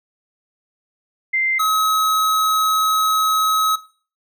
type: tone pair in turn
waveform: sine / square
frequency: 2085 / 1278.4 Hz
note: C7 / D#6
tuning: -7 / +47 cents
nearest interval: minor sixth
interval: 846 cents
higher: first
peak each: -16 dBFS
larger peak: neither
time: 1.33-1.59 / 1.59-3.76 s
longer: second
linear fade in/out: 10 ms
effects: noise-tail reverb RT60 0.4 s tail -17 dB re dry